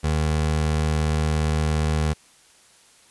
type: tone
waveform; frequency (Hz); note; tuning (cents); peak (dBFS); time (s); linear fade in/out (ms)
25% pulse; 77.2; D#2; -13; -16; 0.03-2.14; 20
effects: white hiss -54 dBFS RMS until 3.1 s + resampled to 24000 Hz